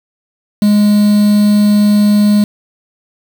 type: tone with quantisation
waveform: triangle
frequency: 207.7 Hz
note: G#3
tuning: in tune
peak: -4 dBFS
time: 0.62-2.44 s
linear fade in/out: 2 ms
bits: 4
effects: none